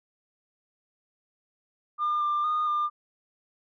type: tone with pitch steps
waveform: sine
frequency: 1204 / 1191 / 1226 / 1200 Hz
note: D6 / D6 / D#6 / D6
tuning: +43 / +24 / -26 / +37 cents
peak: -22 dBFS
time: 1.98-2.9 s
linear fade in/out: 50 ms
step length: 230 ms
effects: tanh soft clip ceiling -21 dBFS